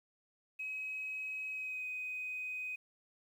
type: tone with pitch glide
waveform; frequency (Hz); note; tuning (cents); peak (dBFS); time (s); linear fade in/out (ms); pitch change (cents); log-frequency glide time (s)
sine; 2546 to 2507; D#7 to D#7; +39 to +12; -37; 0.59-2.76; 10; -27; 1.5-1.86
effects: tanh soft clip ceiling -33 dBFS + 11-bit